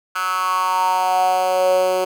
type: tone with high-pass filter sweep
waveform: 10% pulse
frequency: 185 Hz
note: F#3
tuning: in tune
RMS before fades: -18 dBFS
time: 0.15-2.05 s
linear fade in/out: 10 ms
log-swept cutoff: 1400 to 450 Hz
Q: 6
effects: none

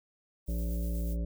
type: noise with tremolo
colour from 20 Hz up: violet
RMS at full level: -48 dBFS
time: 0.46-1.17 s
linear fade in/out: 50 ms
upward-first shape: square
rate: 8.2 Hz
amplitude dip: 25%
type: harmonic tone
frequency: 57.4 Hz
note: A#1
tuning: 26 cents flat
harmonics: 1 / 3 / 5 / 7 / 9 / 10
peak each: -30 / -38 / -45 / -50 / -53 / -48 dBFS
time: 0.48-1.25 s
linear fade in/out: 5 ms
effects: none

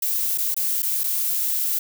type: noise with dropouts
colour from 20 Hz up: violet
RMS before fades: -23 dBFS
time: 0.02-1.79 s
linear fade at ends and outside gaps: 5 ms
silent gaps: 0.377-0.382 / 0.544-0.565 / 0.822-0.828 / 1.036-1.04 s
effects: none

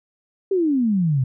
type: exponential sweep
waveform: sine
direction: down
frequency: 400 to 124.1 Hz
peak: -16 dBFS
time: 0.51-1.24 s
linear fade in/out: 5 ms
effects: none

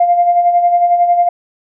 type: tone with tremolo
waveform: sine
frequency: 700 Hz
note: F5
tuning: 4 cents sharp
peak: -5 dBFS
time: 0-1.29 s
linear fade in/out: 5 ms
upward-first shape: sine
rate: 11 Hz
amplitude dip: 55%
effects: tanh soft clip ceiling -1 dBFS

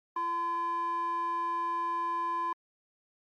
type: tone with band-pass filter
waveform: square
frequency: 340 Hz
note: F4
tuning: 46 cents flat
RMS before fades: -32 dBFS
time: 0.16-2.53 s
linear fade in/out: 5 ms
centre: 1100 Hz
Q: 9.9
effects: Opus 48 kbps

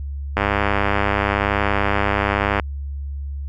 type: click train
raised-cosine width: 0.5 ms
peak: -3 dBFS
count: 226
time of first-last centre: 0.37-2.598 s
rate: 101 Hz
effects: added 70 Hz sine -25 dBFS peak until 3.48 s

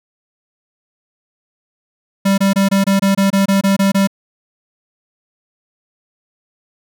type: tone bursts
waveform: square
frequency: 196 Hz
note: G3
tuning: in tune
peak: -11 dBFS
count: 12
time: 2.25-4.074 s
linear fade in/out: 10 ms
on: 130 ms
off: 24 ms
effects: none

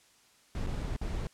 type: noise with dropouts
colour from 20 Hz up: brown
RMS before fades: -34 dBFS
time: 0.55-1.27 s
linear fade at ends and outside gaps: 1 ms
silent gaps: 0.665-0.67 / 0.964-1.014 s
effects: white hiss -63 dBFS RMS until 1.33 s + low-pass 9000 Hz 12 dB/octave

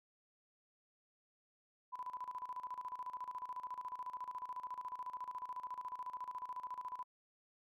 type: tone with tremolo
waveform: sine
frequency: 1000 Hz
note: B5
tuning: 21 cents sharp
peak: -40 dBFS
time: 1.92-7.04 s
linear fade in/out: 20 ms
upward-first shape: square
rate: 14 Hz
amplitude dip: 75%
effects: none

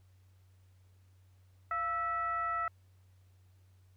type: tone with frequency modulation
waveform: sine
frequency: 1318.5 Hz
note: E6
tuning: in tune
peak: -31 dBFS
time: 1.71-2.68 s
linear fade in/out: 2 ms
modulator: 628 Hz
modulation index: 0.64
effects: added 93 Hz sine -60 dBFS peak until 3.96 s + pink hiss -75 dBFS RMS until 3.96 s

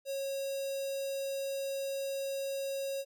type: tone with notch filter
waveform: square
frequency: 547 Hz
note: C#5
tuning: 23 cents flat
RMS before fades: -36 dBFS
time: 0.05-3.05 s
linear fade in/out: 50 ms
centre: 1500 Hz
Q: 0.68
effects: none

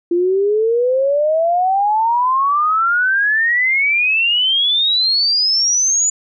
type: exponential sweep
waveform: sine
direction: up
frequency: 340.7 to 7010 Hz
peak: -12 dBFS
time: 0.11-6.1 s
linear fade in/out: 5 ms
effects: none

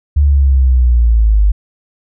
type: linear sweep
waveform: sine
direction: down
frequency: 73.42 to 49.41 Hz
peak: -6 dBFS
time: 0.16-1.52 s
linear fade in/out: 10 ms
effects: none

